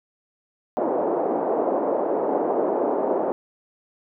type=band-pass noise; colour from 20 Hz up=pink; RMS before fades=-23 dBFS; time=0.77-3.32 s; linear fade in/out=0 ms; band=320 to 790 Hz; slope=24 dB/octave; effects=none